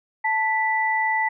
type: tone pair together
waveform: sine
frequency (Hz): 880 / 1975.5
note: A5 / B6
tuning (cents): 0 / 0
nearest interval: octave + major second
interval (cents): 1400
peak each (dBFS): -22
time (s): 0.24-1.29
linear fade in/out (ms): 10
effects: none